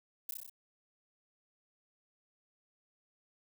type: noise with echo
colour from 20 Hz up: violet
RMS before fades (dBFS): -38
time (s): 0.29-0.31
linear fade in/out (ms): 2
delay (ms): 31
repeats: 6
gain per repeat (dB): -2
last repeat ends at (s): 0.496
effects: none